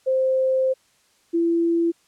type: tone pair in turn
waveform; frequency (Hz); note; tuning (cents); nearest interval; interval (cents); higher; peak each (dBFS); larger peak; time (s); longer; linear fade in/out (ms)
sine; 523.3 / 336.5; C5 / E4; 0 / +36; minor sixth; 764; first; -17 / -17; neither; 0.06-0.74 / 1.33-1.92; first; 20
effects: white hiss -61 dBFS RMS until 2.07 s + low-pass 9000 Hz 12 dB/octave